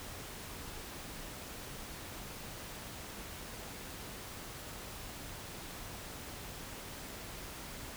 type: silence
effects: pink hiss -46 dBFS RMS until 7.96 s